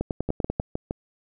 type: two click trains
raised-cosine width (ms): 2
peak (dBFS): -13 / -12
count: 5 / 7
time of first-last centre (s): 0.29-0.909 / 0.01-0.598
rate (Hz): 6.46 / 10.2
effects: none